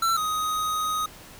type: tone pair in turn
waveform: square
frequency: 1343 / 1252.9 Hz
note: E6 / D#6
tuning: +32 / +12 cents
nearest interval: minor second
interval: 120 cents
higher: first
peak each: -21 / -25 dBFS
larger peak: first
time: 0.02-0.17 / 0.17-1.06 s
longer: second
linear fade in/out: 5 ms
effects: pink hiss -46 dBFS RMS until 1.39 s